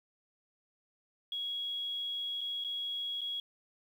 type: tone with dropouts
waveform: sine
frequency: 3322 Hz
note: G#7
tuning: in tune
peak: -34 dBFS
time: 1.32-3.4 s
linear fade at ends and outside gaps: 2 ms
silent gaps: 2.409-2.413 / 2.64-2.646 / 3.209-3.215 s
effects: 10-bit